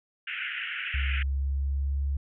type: band-pass noise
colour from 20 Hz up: white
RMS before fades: -34 dBFS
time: 0.27-1.23 s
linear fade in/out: 5 ms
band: 1400 to 3000 Hz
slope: 96 dB/octave
type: tone with pitch glide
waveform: sine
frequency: 68 to 69.63 Hz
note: C#2 to C#2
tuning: -33 to +8 cents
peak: -25 dBFS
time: 0.94-2.17 s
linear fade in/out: 5 ms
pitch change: +41 cents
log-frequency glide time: 1.11-2.03 s
effects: none